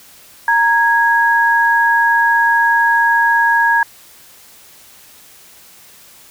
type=tone pair together; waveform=sine; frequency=929 / 1654 Hz; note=A#5 / G#6; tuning=-6 / -8 cents; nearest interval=minor seventh; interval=998 cents; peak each=-13 / -12 dBFS; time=0.48-3.83 s; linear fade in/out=2 ms; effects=white hiss -43 dBFS RMS until 6.3 s